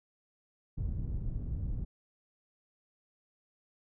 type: low-pass noise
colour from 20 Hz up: pink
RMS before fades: -35 dBFS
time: 0.77-1.85 s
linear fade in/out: 10 ms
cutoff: 120 Hz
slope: 12 dB/octave
effects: none